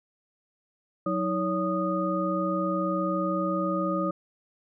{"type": "tone cluster", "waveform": "sine", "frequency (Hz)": [183.8, 318, 563, 1236], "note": ["F#3", "D#4", "C#5", "D#6"], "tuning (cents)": [-11, 38, 27, -12], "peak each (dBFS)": -30, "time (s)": [1.06, 4.11], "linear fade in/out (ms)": 5, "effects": []}